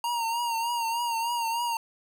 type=tone with vibrato; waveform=square; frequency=932.3 Hz; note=A#5; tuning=in tune; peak=-27 dBFS; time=0.04-1.77 s; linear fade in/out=2 ms; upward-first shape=triangle; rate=3.3 Hz; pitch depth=60 cents each way; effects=none